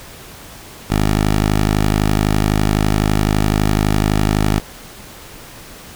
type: tone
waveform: 10% pulse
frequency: 51.91 Hz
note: G#1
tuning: in tune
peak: -5 dBFS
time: 0.9-4.6 s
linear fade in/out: 5 ms
effects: pink hiss -37 dBFS RMS until 5.95 s